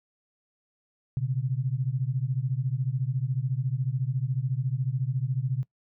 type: beating tone pair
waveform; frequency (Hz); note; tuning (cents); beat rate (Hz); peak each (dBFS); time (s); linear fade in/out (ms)
sine; 123.8 / 137.8; B2 / C#3; +5 / -10; 14; -28; 1.17-5.63; 0
effects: noise-tail reverb RT60 0.1 s tail -20 dB re dry